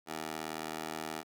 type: tone with high-pass filter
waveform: 15% pulse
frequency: 78.8 Hz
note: D#2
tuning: 23 cents sharp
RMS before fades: -40 dBFS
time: 0.06-1.24 s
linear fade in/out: 50 ms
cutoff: 450 Hz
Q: 0.93
effects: none